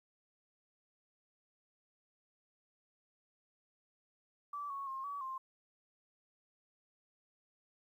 sine tone with pitch steps, 1158 / 1106 / 1067 / 1139 / 1055 Hz, D6 / C#6 / C6 / C#6 / C6, -25 / -4 / +34 / +47 / +14 cents, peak -39 dBFS, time 4.53-5.38 s, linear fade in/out 5 ms, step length 170 ms, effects 12-bit

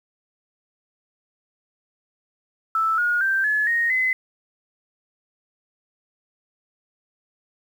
sine tone with pitch steps, 1318.5 / 1437.8 / 1568 / 1709.9 / 1864.6 / 2033 Hz, E6 / F6 / G6 / A6 / A#6 / B6, 0 / +50 / 0 / -50 / 0 / +50 cents, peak -18 dBFS, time 2.75-4.13 s, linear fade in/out 2 ms, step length 230 ms, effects 8-bit

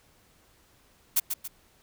blue noise with echo, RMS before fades -22 dBFS, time 1.16-1.2 s, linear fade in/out 10 ms, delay 140 ms, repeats 2, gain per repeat -7 dB, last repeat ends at 1.48 s, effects pink hiss -62 dBFS RMS until 1.82 s

